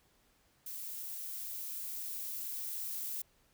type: noise with level ramp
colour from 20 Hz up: violet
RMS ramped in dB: -43 to -39 dBFS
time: 0.66-3.22 s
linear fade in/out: 5 ms
effects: pink hiss -70 dBFS RMS until 3.53 s